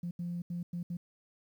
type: tone bursts at uneven times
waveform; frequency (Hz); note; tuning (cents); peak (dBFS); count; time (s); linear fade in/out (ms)
sine; 173.9; F3; -7; -33; 5; 0.03-0.11 / 0.19-0.42 / 0.5-0.63 / 0.73-0.83 / 0.9-0.97; 5
effects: tanh soft clip ceiling -30 dBFS + 11-bit